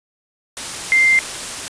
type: tone in noise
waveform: sine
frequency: 2093 Hz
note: C7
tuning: in tune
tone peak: -10 dBFS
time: 0.92-1.19 s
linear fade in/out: 0 ms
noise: white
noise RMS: -27 dBFS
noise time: 0.57-1.68 s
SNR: +14 dB
effects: resampled to 22050 Hz